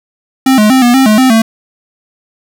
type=tone with pitch steps; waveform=square; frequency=264 / 211.9 / 261.6 / 241.6 / 265.8 / 213.8 / 259.7 / 224.2 Hz; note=C4 / G#3 / C4 / B3 / C4 / A3 / C4 / A3; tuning=+16 / +35 / 0 / -38 / +27 / -49 / -13 / +33 cents; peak=-5 dBFS; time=0.46-1.42 s; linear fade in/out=5 ms; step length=120 ms; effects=none